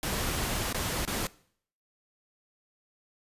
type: noise with dropouts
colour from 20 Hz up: pink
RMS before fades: -31 dBFS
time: 0.03-1.27 s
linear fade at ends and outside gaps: 1 ms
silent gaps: 0.727-0.745 / 1.052-1.076 s
effects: noise-tail reverb RT60 0.6 s tail -21 dB re dry + resampled to 32000 Hz